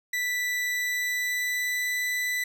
40% pulse tone with pitch glide, 1975.5 to 1988.1 Hz, B6 to B6, 0 to +11 cents, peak -25 dBFS, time 0.13-2.44 s, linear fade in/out 5 ms, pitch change +11 cents, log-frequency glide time 0.72-2 s, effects none

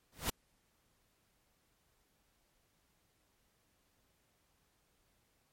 pink noise with exponential growth, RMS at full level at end -30 dBFS, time 0.12-0.3 s, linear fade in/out 5 ms, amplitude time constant 39 ms, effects pink hiss -75 dBFS RMS until 5.52 s + MP3 64 kbps

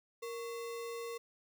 sine tone with sample-and-hold, 466.2 Hz, A#4, in tune, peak -39 dBFS, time 0.22-1.18 s, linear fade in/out 10 ms, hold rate 1575 Hz, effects none

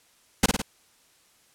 pink noise with echo, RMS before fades -17 dBFS, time 0.43-0.46 s, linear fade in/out 5 ms, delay 53 ms, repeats 3, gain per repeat -4 dB, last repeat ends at 0.619 s, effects white hiss -61 dBFS RMS until 1.54 s + low-pass 11000 Hz 12 dB/octave

